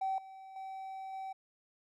triangle tone with level steps, 768 Hz, G5, 36 cents flat, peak -28 / -46 / -39 / -37 dBFS, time 0.01-1.33 s, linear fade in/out 10 ms, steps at 0.18 / 0.56 / 1.13 s, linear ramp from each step 2 ms, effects tanh soft clip ceiling -28 dBFS

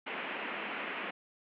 white band-pass noise, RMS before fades -39 dBFS, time 0.06-1.11 s, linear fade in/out 10 ms, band 190 to 2800 Hz, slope 48 dB/octave, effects none

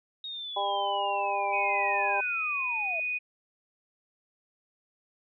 sine linear sweep, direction down, 3757 to 630 Hz, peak -35 dBFS, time 0.24-3 s, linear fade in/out 2 ms
harmonic tone, 200 Hz, G3, 35 cents sharp, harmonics 2 / 3 / 4 / 5, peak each -38 / -34 / -29 / -32 dBFS, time 0.56-2.21 s, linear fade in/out 10 ms
sine tone with pitch glide, 2500 to 2481 Hz, D#7 to D#7, +8 to -6 cents, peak -28 dBFS, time 1.52-3.19 s, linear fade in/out 20 ms, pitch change -14 cents, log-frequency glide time 1.63-2.69 s
effects none

